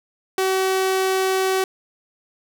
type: tone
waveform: sawtooth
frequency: 379.4 Hz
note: F#4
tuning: 43 cents sharp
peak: -14 dBFS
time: 0.38-1.64 s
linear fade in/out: 2 ms
effects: none